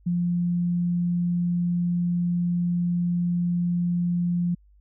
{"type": "tone", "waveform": "sine", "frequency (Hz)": 174.61, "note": "F3", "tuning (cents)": 0, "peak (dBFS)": -21, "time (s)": [0.06, 4.55], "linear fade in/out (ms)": 10, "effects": ["added 50 Hz sine -53 dBFS peak until 4.8 s"]}